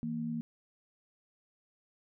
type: tone pair together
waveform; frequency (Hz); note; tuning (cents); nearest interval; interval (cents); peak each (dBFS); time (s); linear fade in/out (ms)
sine; 162.88 / 233; E3 / A#3; -20 / -1; tritone; 619; -39 / -34; 0.03-0.41; 0
effects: none